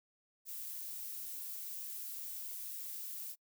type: noise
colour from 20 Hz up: violet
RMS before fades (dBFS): -44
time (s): 0.45-3.36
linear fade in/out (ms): 50
effects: noise-tail reverb RT60 0.1 s tail -26 dB re dry